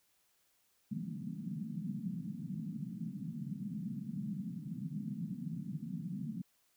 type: band-pass noise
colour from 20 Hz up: pink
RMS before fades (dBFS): -41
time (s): 0.91-6.42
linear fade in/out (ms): 10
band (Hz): 150 to 230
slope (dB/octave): 48
effects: white hiss -74 dBFS RMS until 6.76 s